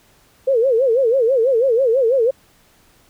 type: tone with vibrato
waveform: sine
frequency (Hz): 493.9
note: B4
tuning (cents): 0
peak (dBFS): -12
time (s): 0.47-2.31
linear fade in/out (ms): 10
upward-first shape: sine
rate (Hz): 6.1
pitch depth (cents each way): 190
effects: pink hiss -54 dBFS RMS until 3.09 s